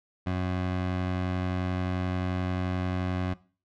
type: tone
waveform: 20% pulse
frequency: 91.4 Hz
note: F#2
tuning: 21 cents flat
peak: -22 dBFS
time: 0.26-3.34 s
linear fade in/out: 10 ms
effects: noise-tail reverb RT60 0.4 s tail -20 dB re dry + low-pass 3000 Hz 12 dB/octave